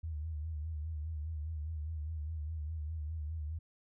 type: tone with vibrato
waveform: sine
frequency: 77.9 Hz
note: D#2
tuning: 3 cents sharp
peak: -36 dBFS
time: 0.03-3.59 s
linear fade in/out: 10 ms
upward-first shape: sine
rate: 4.9 Hz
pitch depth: 82 cents each way
effects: none